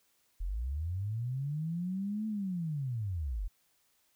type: linear two-way sweep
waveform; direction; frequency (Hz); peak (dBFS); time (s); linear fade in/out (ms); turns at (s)
sine; up then down; 38.69 to 220 to 38.69; -32; 0.4-3.48; 10; 2.27
effects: white hiss -72 dBFS RMS until 4.15 s